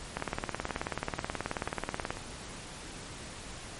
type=two click trains; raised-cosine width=0.5 ms; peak=-16 / -24 dBFS; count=37 / 5; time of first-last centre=0.17-2.105 / 0.2-2.17 s; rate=18.6 / 2.03 Hz; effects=pink hiss -44 dBFS RMS until 3.79 s + MP3 48 kbps